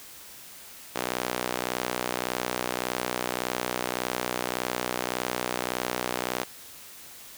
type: tone with high-pass filter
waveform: sawtooth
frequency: 61.74 Hz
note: B1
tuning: in tune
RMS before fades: -31 dBFS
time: 0.95-6.44 s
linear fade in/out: 10 ms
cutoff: 430 Hz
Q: 0.72
effects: white hiss -46 dBFS RMS until 7.37 s